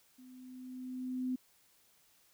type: tone with level ramp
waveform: sine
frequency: 254.8 Hz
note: C4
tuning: 46 cents flat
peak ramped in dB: -53 to -31 dBFS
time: 0.18-1.36 s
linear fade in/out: 10 ms
effects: white hiss -68 dBFS RMS until 2.33 s